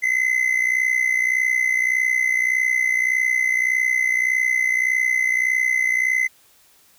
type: tone with amplitude modulation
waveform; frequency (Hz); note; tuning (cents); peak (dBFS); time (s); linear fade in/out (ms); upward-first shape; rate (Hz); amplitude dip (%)
triangle; 2046; C7; -39; -12; 0.02-6.28; 20; sine; 61.7; 75
effects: white hiss -55 dBFS RMS until 6.98 s

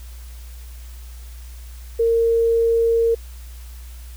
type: tone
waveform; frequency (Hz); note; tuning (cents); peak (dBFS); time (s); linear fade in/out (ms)
sine; 460; A#4; -23; -14; 1.99-3.15; 10
effects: added 60 Hz sine -34 dBFS peak until 4.16 s + white hiss -48 dBFS RMS until 4.16 s

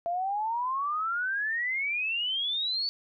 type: exponential sweep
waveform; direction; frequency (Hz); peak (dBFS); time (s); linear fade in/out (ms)
sine; up; 674 to 4531; -27; 0.06-2.89; 0
effects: none

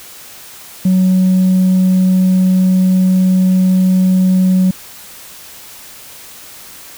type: tone with tanh clipping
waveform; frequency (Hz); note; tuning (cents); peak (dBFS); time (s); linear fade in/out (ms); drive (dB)
triangle; 185.8; F#3; +7; -8; 0.85-4.71; 5; 6
effects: white hiss -35 dBFS RMS until 6.97 s

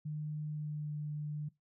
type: tone with pitch glide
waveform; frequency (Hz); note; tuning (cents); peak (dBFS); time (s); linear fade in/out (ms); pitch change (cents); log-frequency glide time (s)
sine; 151.6 to 149.51; D#3 to D3; -45 to +31; -36; 0.05-1.49; 10; -24; 0.47-0.92
effects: noise-tail reverb RT60 0.2 s tail -21 dB re dry

